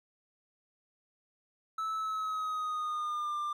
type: tone with pitch glide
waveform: triangle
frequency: 1307 to 1191.6 Hz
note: E6 to D6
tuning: -15 to +25 cents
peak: -30 dBFS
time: 1.78-3.53 s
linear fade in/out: 5 ms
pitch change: -160 cents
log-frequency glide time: 1.95-3.38 s
effects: none